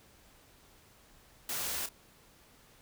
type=noise with echo; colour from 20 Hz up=white; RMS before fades=-36 dBFS; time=1.49-1.86 s; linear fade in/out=2 ms; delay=30 ms; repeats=1; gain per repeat=-10 dB; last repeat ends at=1.89 s; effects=pink hiss -61 dBFS RMS until 2.81 s